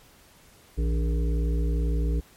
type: harmonic tone with a mistuned harmonic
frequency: 58.27 Hz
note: A#1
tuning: in tune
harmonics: 1 / 3 / 5 / 7 / 8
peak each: -22 / -32 / -36 / -39 / -40 dBFS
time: 0.77-2.21 s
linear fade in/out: 20 ms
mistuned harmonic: 3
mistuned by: -140 cents
effects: pink hiss -55 dBFS RMS until 2.36 s + MP3 64 kbps